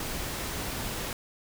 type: noise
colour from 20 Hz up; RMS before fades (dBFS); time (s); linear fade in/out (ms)
pink; -34; 0-1.13; 2
effects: none